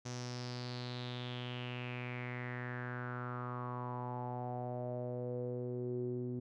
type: tone with low-pass filter sweep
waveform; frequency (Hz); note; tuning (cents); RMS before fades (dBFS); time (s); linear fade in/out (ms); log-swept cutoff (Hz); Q
sawtooth; 123.47; B2; 0; -41; 0.05-6.4; 10; 6100 to 310; 5.5
effects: none